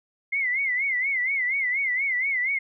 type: tone with vibrato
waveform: sine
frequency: 2093 Hz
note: C7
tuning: in tune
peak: -22 dBFS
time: 0.32-2.59 s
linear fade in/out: 10 ms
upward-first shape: sine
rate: 4.2 Hz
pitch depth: 120 cents each way
effects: none